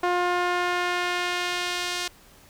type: tone with band-pass filter sweep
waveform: sawtooth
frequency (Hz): 355.3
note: F4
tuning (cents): +30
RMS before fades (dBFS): -26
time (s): 0.03-2.08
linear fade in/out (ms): 5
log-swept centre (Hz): 930 to 4500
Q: 0.84
effects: pink hiss -53 dBFS RMS until 2.49 s